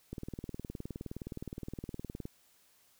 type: click train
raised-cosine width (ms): 3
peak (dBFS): -27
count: 42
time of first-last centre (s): 0.13-2.254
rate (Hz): 19.3
effects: white hiss -67 dBFS RMS until 2.99 s

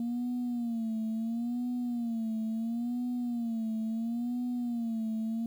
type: tone with vibrato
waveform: sine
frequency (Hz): 233.1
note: A#3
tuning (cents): 0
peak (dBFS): -28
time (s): 0-5.46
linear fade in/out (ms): 2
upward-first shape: sine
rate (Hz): 0.73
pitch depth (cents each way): 94
effects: tanh soft clip ceiling -28 dBFS + 10-bit

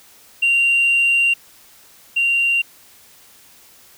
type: tone pair in turn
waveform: sine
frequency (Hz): 2767 / 2767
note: F7 / F7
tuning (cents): -17 / -17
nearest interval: unison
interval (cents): 0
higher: neither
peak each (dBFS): -11 / -13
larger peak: first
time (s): 0.42-1.34 / 2.16-2.62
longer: first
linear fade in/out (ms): 10
effects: tanh soft clip ceiling -10 dBFS + white hiss -48 dBFS RMS until 3.97 s

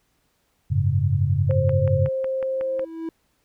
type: chord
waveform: sine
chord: F# suspended second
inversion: none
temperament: equal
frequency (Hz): 92.5 / 103.83 / 138.59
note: F#2 / G#2 / C#3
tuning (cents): 0 / 0 / 0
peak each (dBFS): -22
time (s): 0.7-2.09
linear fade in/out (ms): 20
type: tone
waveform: sine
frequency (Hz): 528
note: C5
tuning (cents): +16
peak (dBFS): -22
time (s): 1.49-2.85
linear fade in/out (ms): 10
type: click train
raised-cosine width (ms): 0.5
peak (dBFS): -21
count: 8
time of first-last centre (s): 1.51-2.794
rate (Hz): 5.45
type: tone with exponential growth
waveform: triangle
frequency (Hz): 326.6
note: E4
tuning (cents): -16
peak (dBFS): -23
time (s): 2.35-3.09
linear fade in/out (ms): 2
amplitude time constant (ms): 160
effects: pink hiss -68 dBFS RMS until 3.44 s

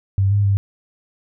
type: tone with pitch steps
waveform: sine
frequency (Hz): 97.6 / 101.7 / 99.3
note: G2 / G#2 / G2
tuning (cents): -7 / -36 / +23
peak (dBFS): -13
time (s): 0.18-0.57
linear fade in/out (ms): 0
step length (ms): 130
effects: none

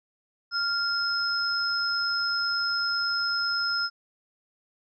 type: tone pair together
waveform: sine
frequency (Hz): 1394 / 5158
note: F6 / E8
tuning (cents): -4 / -39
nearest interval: octave + major seventh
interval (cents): 2265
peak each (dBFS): -27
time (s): 0.51-3.9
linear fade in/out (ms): 50
effects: none

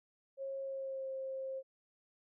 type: tone with pitch glide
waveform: sine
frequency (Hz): 542 to 531.5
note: C#5 to C5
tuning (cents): -39 to +27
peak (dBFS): -38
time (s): 0.37-1.63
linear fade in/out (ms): 50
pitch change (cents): -34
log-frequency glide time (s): 0.62-1.09
effects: none

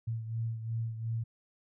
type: beating tone pair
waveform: sine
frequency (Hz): 113.3 / 116.1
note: A#2 / A#2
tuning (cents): -49 / -7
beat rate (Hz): 2.8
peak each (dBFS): -33 / -40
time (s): 0.07-1.24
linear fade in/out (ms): 10
effects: none

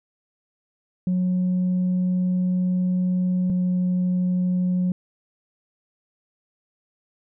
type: tone pair in turn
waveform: sine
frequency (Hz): 182.2 / 181.26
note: F#3 / F#3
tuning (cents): -26 / -35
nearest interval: unison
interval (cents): 9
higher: first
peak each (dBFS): -17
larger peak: neither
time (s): 1.07-3.5 / 3.5-4.92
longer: first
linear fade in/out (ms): 2
effects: tanh soft clip ceiling -17 dBFS

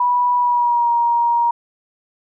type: tone with pitch glide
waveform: sine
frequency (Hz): 979 to 943.5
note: B5 to A#5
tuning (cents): -15 to +21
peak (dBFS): -13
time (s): 0-1.51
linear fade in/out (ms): 5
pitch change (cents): -64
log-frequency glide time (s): 0.36-0.91
effects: none

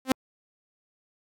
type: tone with exponential growth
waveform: sawtooth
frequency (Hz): 261.6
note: C4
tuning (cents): 0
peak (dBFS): -11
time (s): 0.05-0.12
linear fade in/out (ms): 2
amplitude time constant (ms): 15
effects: AAC 64 kbps

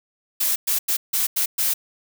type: noise bursts at uneven times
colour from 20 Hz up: blue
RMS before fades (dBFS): -21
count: 6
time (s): 0.4-0.56 / 0.67-0.79 / 0.88-0.97 / 1.13-1.27 / 1.36-1.46 / 1.58-1.74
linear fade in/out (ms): 10
effects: none

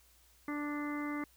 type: harmonic tone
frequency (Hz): 293.7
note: D4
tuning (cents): 0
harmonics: 1 / 2 / 3 / 4 / 5 / 6 / 7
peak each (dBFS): -36 / -49 / -49 / -44 / -51 / -51 / -45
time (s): 0.48-1.24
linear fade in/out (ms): 2
effects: added 60 Hz sine -67 dBFS peak until 1.36 s + white hiss -66 dBFS RMS until 1.36 s

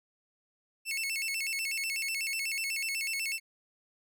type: tone with vibrato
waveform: sawtooth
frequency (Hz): 2419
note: D#7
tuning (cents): -49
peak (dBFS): -28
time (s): 0.85-3.4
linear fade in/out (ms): 50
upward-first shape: square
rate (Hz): 8.1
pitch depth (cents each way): 170
effects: none

